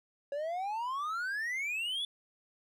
triangle exponential sweep, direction up, 554.4 to 3504 Hz, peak -31 dBFS, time 0.32-2.05 s, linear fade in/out 2 ms, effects none

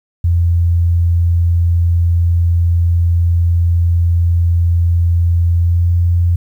sine tone with pitch glide, 85.5 to 86.64 Hz, F2 to F2, -36 to -13 cents, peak -9 dBFS, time 0.24-6.36 s, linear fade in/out 5 ms, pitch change +23 cents, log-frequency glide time 5.6-5.89 s, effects 8-bit

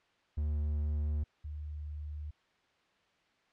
triangle / sine tone pair in turn, 74.6 / 74.87 Hz, D2 / D2, +28 / +34 cents, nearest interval unison, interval 6 cents, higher second, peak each -28 / -38 dBFS, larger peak first, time 0.37-1.24 / 1.44-2.31 s, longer neither, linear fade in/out 10 ms, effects white hiss -70 dBFS RMS until 3.52 s + low-pass 3000 Hz 12 dB/octave

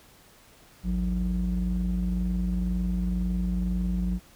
triangle ring-modulated tone, 64 Hz, C2, 38 cents flat, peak -19 dBFS, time 0.83-4.2 s, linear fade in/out 50 ms, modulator 117 Hz, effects pink hiss -55 dBFS RMS until 4.35 s

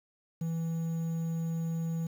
triangle tone with quantisation, 164.5 Hz, E3, 3 cents flat, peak -28 dBFS, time 0.41-2.07 s, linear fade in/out 5 ms, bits 9, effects none

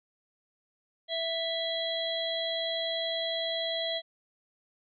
harmonic tone with a mistuned harmonic, 659.3 Hz, E5, in tune, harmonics 1 / 3 / 5 / 6, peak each -33 / -40 / -33 / -37 dBFS, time 1.08-4.02 s, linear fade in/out 50 ms, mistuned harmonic 6, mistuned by +17 cents, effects none

